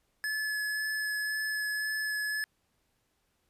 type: tone with vibrato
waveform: square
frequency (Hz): 1716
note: A6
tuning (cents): -44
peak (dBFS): -31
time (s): 0.24-2.44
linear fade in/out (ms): 0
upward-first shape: sine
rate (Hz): 1.9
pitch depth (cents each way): 11
effects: pink hiss -75 dBFS RMS until 3.49 s + resampled to 32000 Hz